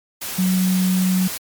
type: tone in noise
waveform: sine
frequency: 185 Hz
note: F#3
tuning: in tune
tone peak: -15 dBFS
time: 0.38-1.28 s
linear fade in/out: 10 ms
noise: white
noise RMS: -28 dBFS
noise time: 0.21-1.38 s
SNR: +10 dB
effects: MP3 96 kbps